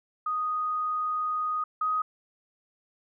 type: tone pair in turn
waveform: sine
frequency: 1243 / 1254.5 Hz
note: D#6 / D#6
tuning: -2 / +14 cents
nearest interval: unison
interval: 16 cents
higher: second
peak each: -26 / -24 dBFS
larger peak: second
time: 0.26-1.64 / 1.81-2.02 s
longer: first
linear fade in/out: 5 ms
effects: none